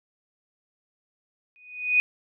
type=tone with exponential growth; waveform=sine; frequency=2484 Hz; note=D#7; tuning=3 cents flat; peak=-14 dBFS; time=1.56-2 s; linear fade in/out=0 ms; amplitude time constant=94 ms; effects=none